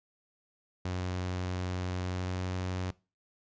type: tone with pitch glide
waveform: sawtooth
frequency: 91.1 to 91.95 Hz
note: F#2 to F#2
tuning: -26 to -10 cents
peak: -28 dBFS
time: 0.85-2.91 s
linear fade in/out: 5 ms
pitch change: +16 cents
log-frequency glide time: 2.03-2.45 s
effects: noise-tail reverb RT60 0.3 s tail -21 dB re dry + resampled to 16000 Hz